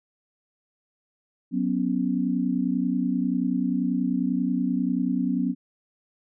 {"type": "chord", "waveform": "sine", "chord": "F# suspended fourth", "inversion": "none", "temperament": "equal", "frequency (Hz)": [185, 246.9, 277.2], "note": ["F#3", "B3", "C#4"], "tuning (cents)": [0, 0, 0], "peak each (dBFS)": [-27, -25, -27], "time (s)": [1.51, 5.55], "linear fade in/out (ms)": 50, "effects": []}